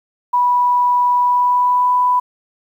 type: tone with pitch glide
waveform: sine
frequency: 981 to 992.4 Hz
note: B5 to B5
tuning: -12 to +8 cents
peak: -11 dBFS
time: 0.33-2.2 s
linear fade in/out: 10 ms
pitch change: +20 cents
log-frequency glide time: 1.21-1.92 s
effects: 8-bit